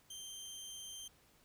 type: tone with amplitude modulation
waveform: 20% pulse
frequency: 3142 Hz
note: G7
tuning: 3 cents sharp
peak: -40 dBFS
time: 0.1-1.08 s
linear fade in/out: 5 ms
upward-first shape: sine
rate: 202 Hz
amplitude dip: 25%
effects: pink hiss -68 dBFS RMS until 1.44 s